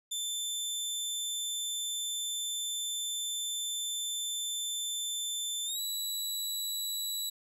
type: tone with pitch glide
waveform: 20% pulse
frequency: 3540 to 3928 Hz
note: A7 to B7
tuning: +10 to -10 cents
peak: -27 dBFS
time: 0.11-7.3 s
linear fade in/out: 10 ms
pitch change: +180 cents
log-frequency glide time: 5.65-5.8 s
effects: none